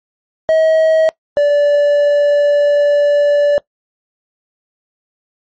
triangle tone pair in turn, 638 / 580.3 Hz, D#5 / D5, +43 / -21 cents, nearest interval major second, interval 164 cents, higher first, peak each -6 dBFS, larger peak neither, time 0.49-1.09 / 1.37-3.58 s, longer second, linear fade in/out 0 ms, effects noise-tail reverb RT60 0.1 s tail -21 dB re dry + MP3 32 kbps

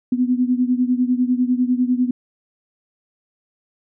sine beating tone pair, 246.9 / 256.9 Hz, B3 / C4, 0 / -32 cents, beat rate 10 Hz, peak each -17 / -20 dBFS, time 0.12-2.11 s, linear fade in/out 5 ms, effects none

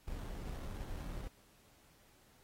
brown noise with sample-and-hold, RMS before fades -43 dBFS, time 0.07-1.28 s, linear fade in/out 10 ms, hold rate 2450 Hz, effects pink hiss -67 dBFS RMS until 2.43 s + AAC 48 kbps

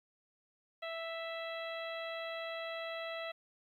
harmonic tone, 659.3 Hz, E5, in tune, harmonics 1 / 2 / 3 / 4 / 5 / 6, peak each -41 / -47 / -46 / -49 / -50 / -52 dBFS, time 0.82-3.32 s, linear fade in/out 10 ms, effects 12-bit

